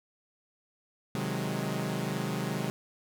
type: chord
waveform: sawtooth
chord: Ab dominant seventh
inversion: first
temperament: equal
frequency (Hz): 130.81 / 155.56 / 185 / 207.7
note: C3 / Eb3 / Gb3 / Ab3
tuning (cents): 0 / 0 / 0 / 0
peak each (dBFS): -32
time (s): 1.15-2.7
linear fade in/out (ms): 0
effects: none